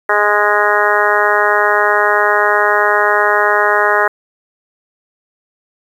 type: harmonic tone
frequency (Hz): 207.7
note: G#3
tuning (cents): 0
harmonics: 2 / 3 / 4 / 5 / 6 / 7 / 8 / 9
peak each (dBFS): -18 / -18 / -18 / -18 / -18 / -18 / -18 / -18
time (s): 0.09-4.08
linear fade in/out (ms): 5
effects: 7-bit

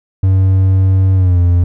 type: tone with pitch glide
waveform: triangle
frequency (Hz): 95 to 87.62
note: F#2 to F2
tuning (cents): +46 to +6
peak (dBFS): -5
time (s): 0.23-1.64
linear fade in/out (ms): 5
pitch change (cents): -140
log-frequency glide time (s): 1.15-1.39
effects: none

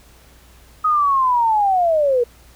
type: linear sweep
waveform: sine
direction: down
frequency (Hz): 1265 to 466.2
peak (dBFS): -13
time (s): 0.84-2.24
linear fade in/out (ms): 10
effects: added 60 Hz sine -48 dBFS peak until 2.55 s + pink hiss -50 dBFS RMS until 2.55 s

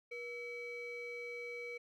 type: ring-modulated tone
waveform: triangle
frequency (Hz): 900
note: A5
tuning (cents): +39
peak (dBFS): -37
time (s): 0.11-1.78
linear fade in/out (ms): 10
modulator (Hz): 1380
effects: none

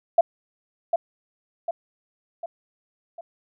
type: tone with echo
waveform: sine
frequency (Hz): 675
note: E5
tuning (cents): +41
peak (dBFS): -11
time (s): 0.18-0.21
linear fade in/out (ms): 5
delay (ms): 750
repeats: 4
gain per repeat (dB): -6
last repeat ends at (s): 3.21
effects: none

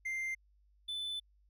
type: tone pair in turn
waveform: triangle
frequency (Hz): 2093 / 3507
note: C7 / A7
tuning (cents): 0 / -6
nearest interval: major sixth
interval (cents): 894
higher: second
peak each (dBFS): -33 / -35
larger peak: first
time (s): 0.05-0.35 / 0.88-1.2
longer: second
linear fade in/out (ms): 10
effects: added 50 Hz sine -65 dBFS peak until 1.49 s

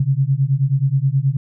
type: beating tone pair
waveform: sine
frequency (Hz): 131.7 / 141.1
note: C3 / C#3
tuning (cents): +12 / +31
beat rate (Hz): 9.4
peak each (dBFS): -17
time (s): 0-1.37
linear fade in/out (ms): 5
effects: none

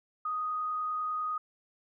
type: tone with frequency modulation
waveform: sine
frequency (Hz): 1244.5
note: D#6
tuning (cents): 0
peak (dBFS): -30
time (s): 0.25-1.38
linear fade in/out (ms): 5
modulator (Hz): 30.1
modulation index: 0.36
effects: none

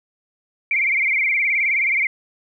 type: tone with vibrato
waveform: sine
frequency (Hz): 2217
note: C#7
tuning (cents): 0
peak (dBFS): -16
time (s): 0.71-2.07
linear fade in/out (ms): 2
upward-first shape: sine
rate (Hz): 19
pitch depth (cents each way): 120
effects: none

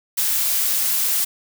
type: noise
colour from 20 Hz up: blue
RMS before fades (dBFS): -20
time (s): 0.17-1.25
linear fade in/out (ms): 10
effects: none

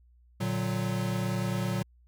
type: chord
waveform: square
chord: Bb augmented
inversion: none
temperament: equal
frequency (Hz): 116.54 / 146.83 / 185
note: Bb2 / D3 / F#3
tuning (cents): 0 / 0 / 0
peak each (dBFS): -32 / -37 / -32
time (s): 0.4-1.83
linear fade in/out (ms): 10
effects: added 60 Hz sine -57 dBFS peak until 2.07 s

